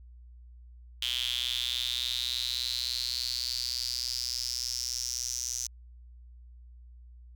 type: tone with high-pass filter sweep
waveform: sawtooth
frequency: 123.47 Hz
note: B2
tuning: in tune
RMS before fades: -33 dBFS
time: 1.02-5.67 s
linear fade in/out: 0 ms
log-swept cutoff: 3200 to 6100 Hz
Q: 8
effects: added 60 Hz sine -48 dBFS peak until 7.35 s